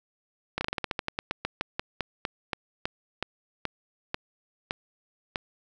slowing click train, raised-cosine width 0.3 ms, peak -12 dBFS, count 24, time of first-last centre 0.58-5.358 s, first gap 30 ms, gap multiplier 1.15, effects none

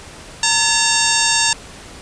harmonic tone with a mistuned harmonic, 915 Hz, A#5, 32 cents flat, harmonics 1 / 2 / 3 / 4 / 5 / 6 / 7 / 8 / 9, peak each -22 / -22 / -22 / -22 / -22 / -22 / -22 / -22 / -22 dBFS, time 0.43-1.53 s, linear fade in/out 2 ms, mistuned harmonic 2, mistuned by -110 cents, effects pink hiss -37 dBFS RMS until 2.01 s + resampled to 22050 Hz

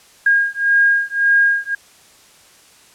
sine beating tone pair, 1624 / 1625.8 Hz, G#6 / G#6, -39 / -37 cents, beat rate 1.8 Hz, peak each -15 dBFS, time 0.26-1.75 s, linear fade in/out 5 ms, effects white hiss -48 dBFS RMS until 2.94 s + low-pass 10000 Hz 12 dB/octave

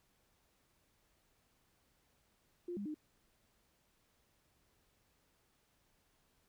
sine tone with pitch steps, 351.1 / 203 / 304.6 Hz, F4 / G#3 / D#4, +9 / -39 / -37 cents, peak -39 dBFS, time 2.68-2.944 s, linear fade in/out 5 ms, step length 88 ms, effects pink hiss -75 dBFS RMS until 6.48 s

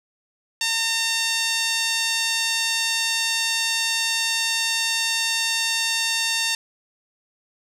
5% pulse tone with band-pass filter, 910 Hz, A#5, 42 cents flat, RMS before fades -23 dBFS, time 0.61-6.55 s, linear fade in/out 2 ms, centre 3200 Hz, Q 0.74, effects none

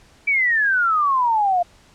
sine exponential sweep, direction down, 2331 to 688 Hz, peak -15 dBFS, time 0.27-1.63 s, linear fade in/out 10 ms, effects pink hiss -52 dBFS RMS until 1.94 s + low-pass 8000 Hz 12 dB/octave

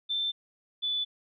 sine tone pair in turn, 3552 / 3479 Hz, A7 / A7, +16 / -20 cents, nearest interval unison, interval 36 cents, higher first, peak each -27 dBFS, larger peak neither, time 0.09-0.32 / 0.82-1.05 s, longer neither, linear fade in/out 20 ms, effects none

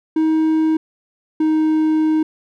triangle tone pair in turn, 316.3 / 312.7 Hz, D#4 / D#4, +29 / +9 cents, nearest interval unison, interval 20 cents, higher first, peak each -11 dBFS, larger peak neither, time 0.16-0.77 / 1.4-2.23 s, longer second, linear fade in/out 5 ms, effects none

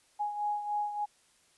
sine beating tone pair, 830.6 / 834 Hz, G#5 / G#5, 0 / +7 cents, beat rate 3.4 Hz, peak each -31 / -38 dBFS, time 0.19-1.06 s, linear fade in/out 20 ms, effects white hiss -66 dBFS RMS until 1.57 s + resampled to 24000 Hz

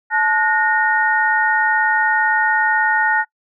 sine tone cluster, 868 / 1452 / 1849 Hz, A5 / F#6 / A#6, -24 / -33 / -15 cents, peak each -18 dBFS, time 0.1-3.25 s, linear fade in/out 50 ms, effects noise-tail reverb RT60 0.1 s tail -23 dB re dry

